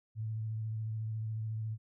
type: tone with vibrato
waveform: sine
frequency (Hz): 110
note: A2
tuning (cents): 0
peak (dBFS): -34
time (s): 0.15-1.78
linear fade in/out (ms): 50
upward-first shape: sine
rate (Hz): 14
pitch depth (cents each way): 22
effects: none